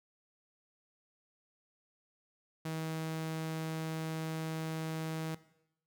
sawtooth tone, 159.8 Hz, D#3, 47 cents sharp, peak -32 dBFS, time 2.65-5.35 s, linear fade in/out 5 ms, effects noise-tail reverb RT60 0.8 s tail -17 dB re dry

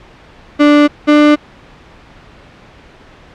35% pulse tone pair in turn, 293.7 / 297.3 Hz, D4 / D4, 0 / +21 cents, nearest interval unison, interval 21 cents, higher second, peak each -3 dBFS, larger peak neither, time 0.59-0.88 / 1.07-1.36 s, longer neither, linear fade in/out 20 ms, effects pink hiss -40 dBFS RMS until 3.34 s + low-pass 3000 Hz 12 dB/octave

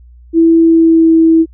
sine tone with pitch glide, 329.6 to 325.4 Hz, E4 to E4, 0 to -22 cents, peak -4 dBFS, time 0.33-1.46 s, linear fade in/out 50 ms, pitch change -22 cents, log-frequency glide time 0.6-1.13 s, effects added 60 Hz sine -36 dBFS peak until 1.53 s

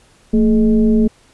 sine tone with frequency modulation, 223.5 Hz, A3, 27 cents sharp, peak -9 dBFS, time 0.33-1.08 s, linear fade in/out 10 ms, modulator 198 Hz, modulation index 0.73, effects pink hiss -51 dBFS RMS until 1.33 s + resampled to 24000 Hz

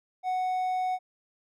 triangle tone, 740 Hz, F#5, in tune, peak -24 dBFS, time 0.23-0.99 s, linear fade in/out 50 ms, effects none

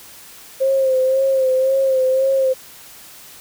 sine tone with vibrato, 528 Hz, C5, 16 cents sharp, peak -13 dBFS, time 0.6-2.54 s, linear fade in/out 20 ms, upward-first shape sine, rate 1.9 Hz, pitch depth 38 cents each way, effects white hiss -41 dBFS RMS until 3.4 s

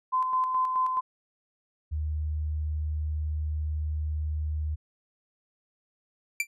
sine tone with tremolo, 1027 Hz, C6, 33 cents flat, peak -22 dBFS, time 0.12-1.01 s, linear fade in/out 20 ms, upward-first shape square, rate 4.7 Hz, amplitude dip 40%
sine tone, 76.5 Hz, D#2, 29 cents flat, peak -27 dBFS, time 1.91-4.76 s, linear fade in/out 20 ms
45% pulse tone with exponential decay, 2349 Hz, D7, in tune, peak -20 dBFS, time 6.4-6.47 s, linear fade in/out 2 ms, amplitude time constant 15 ms
effects resampled to 32000 Hz

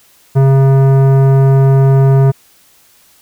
sine tone with tanh clipping, 135.3 Hz, C#3, 42 cents flat, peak -7 dBFS, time 0.35-2.32 s, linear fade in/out 20 ms, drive 15 dB, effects white hiss -48 dBFS RMS until 3.21 s

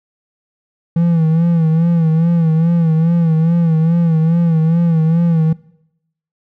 triangle tone with vibrato, 164.81 Hz, E3, in tune, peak -8 dBFS, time 0.96-5.53 s, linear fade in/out 5 ms, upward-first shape sine, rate 2.4 Hz, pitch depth 68 cents each way, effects noise-tail reverb RT60 0.8 s tail -21 dB re dry

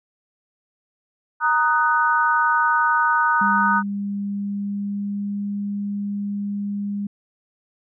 sine chord, D# minor, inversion second, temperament just, 933.4 / 1244.5 / 1493.4 Hz, A#5 / D#6 / F#6, +2 / 0 / +16 cents, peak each -20 dBFS, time 1.4-3.83 s, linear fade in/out 50 ms
sine tone with pitch glide, 201.2 to 202.7 Hz, G3 to G#3, +45 to -42 cents, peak -23 dBFS, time 3.41-7.07 s, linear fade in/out 5 ms, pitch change +13 cents, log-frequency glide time 4.32-5.43 s
effects none

